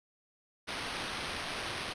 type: noise with sample-and-hold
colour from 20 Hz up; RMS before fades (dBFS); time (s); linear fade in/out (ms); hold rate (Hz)
white; -38; 0.67-1.94; 20; 7350
effects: resampled to 22050 Hz